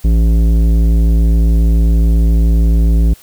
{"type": "tone with tanh clipping", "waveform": "triangle", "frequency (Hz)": 55.8, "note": "A1", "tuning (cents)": 25, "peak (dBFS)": -9, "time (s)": [0.04, 3.14], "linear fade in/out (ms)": 10, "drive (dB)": 17, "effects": ["white hiss -43 dBFS RMS until 3.22 s"]}